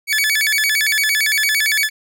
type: tone with vibrato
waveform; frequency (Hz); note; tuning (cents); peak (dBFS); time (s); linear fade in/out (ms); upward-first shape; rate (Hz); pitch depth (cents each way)
sawtooth; 1975.5; B6; 0; -11; 0.07-1.9; 50; square; 8.8; 230
effects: none